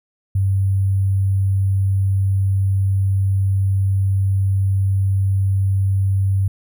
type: tone with sample-and-hold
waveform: sine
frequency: 97 Hz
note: G2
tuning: 18 cents flat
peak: -14 dBFS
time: 0.35-6.48 s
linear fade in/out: 5 ms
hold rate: 11025 Hz
effects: none